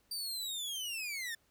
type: linear sweep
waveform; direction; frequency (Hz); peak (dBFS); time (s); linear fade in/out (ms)
sawtooth; down; 4699 to 1760; -34; 0.11-1.35; 5
effects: pink hiss -72 dBFS RMS until 1.5 s